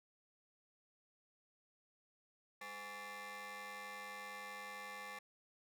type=ring-modulated tone; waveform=20% pulse; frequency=312.1 Hz; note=D#4; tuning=5 cents sharp; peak=-39 dBFS; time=2.61-5.19 s; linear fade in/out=5 ms; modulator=1450 Hz; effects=none

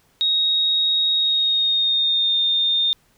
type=tone with pitch glide; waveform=sine; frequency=3765 to 3641 Hz; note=A#7 to A#7; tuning=+16 to -41 cents; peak=-16 dBFS; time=0.21-2.93 s; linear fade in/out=0 ms; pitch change=-57 cents; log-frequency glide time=1.14-2.37 s; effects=pink hiss -60 dBFS RMS until 3.17 s

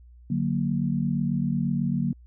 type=chord; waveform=sine; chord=D augmented; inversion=none; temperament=equal; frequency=146.83 / 185 / 233.1 Hz; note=D3 / F#3 / A#3; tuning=0 / 0 / 0 cents; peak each=-27 dBFS; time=0.3-2.13 s; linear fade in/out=5 ms; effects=added 60 Hz sine -47 dBFS peak until 2.26 s

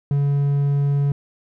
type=tone; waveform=triangle; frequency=141.8 Hz; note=C#3; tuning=40 cents sharp; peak=-14 dBFS; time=0.11-1.12 s; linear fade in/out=2 ms; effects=none

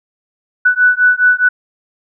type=beating tone pair; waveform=sine; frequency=1484 / 1488.8 Hz; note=F#6 / F#6; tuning=+5 / +10 cents; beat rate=4.8 Hz; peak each=-11 dBFS; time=0.65-1.49 s; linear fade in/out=10 ms; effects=none

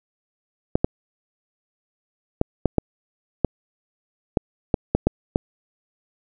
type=clicks; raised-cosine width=2 ms; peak=-3 dBFS; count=11; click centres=0.755 / 0.845 / 2.414 / 2.657 / 2.783 / 3.447 / 4.372 / 4.742 / 4.95 / 5.07 / 5.359 s; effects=none

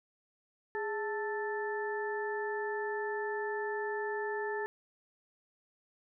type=harmonic tone with a mistuned harmonic; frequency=440 Hz; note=A4; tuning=in tune; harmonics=1 / 2 / 3 / 4; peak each=-35 / -39 / -50 / -39 dBFS; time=0.75-4.66 s; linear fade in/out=0 ms; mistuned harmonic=1; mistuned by=-97 cents; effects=none

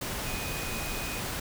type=tone in noise; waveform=sine; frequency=2492 Hz; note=D#7; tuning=2 cents sharp; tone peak=-40 dBFS; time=0.26-1.2 s; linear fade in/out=5 ms; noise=pink; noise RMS=-34 dBFS; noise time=0.01-1.4 s; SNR=-9 dB; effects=none

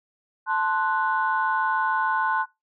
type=chord; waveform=sine; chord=F# diminished; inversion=first; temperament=equal; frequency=880 / 1046.5 / 1480 Hz; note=A5 / C6 / F#6; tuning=0 / 0 / 0 cents; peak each=-25 dBFS; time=0.46-2.46 s; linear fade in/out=50 ms; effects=noise-tail reverb RT60 0.2 s tail -21 dB re dry + tanh soft clip ceiling -11 dBFS

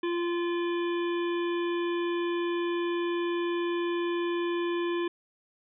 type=harmonic tone with a mistuned harmonic; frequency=345.7 Hz; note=F4; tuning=18 cents flat; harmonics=1 / 3 / 5 / 7 / 9 / 10; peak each=-27 / -37 / -41 / -44 / -46 / -47 dBFS; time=0.03-5.08 s; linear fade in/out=5 ms; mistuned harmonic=9; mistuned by=-43 cents; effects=none

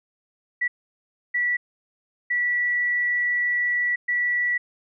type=tone bursts at uneven times; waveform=sine; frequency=1951 Hz; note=B6; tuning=22 cents flat; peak=-20 dBFS; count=4; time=0.61-0.68 / 1.34-1.57 / 2.3-3.96 / 4.08-4.58 s; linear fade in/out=10 ms; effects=none

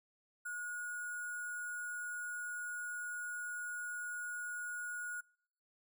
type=tone with sample-and-hold; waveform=sine; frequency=1449 Hz; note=F#6; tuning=37 cents flat; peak=-39 dBFS; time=0.45-5.21 s; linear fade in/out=10 ms; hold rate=8820 Hz; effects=noise-tail reverb RT60 0.7 s tail -26 dB re dry

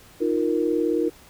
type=chord; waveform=sine; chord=Eb suspended second; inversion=none; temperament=just; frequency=311.1 / 350 / 466.7 Hz; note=Eb4 / F4 / Bb4; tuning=0 / +4 / +2 cents; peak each=-24 dBFS; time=0.2-1.1 s; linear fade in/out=20 ms; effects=pink hiss -50 dBFS RMS until 1.29 s

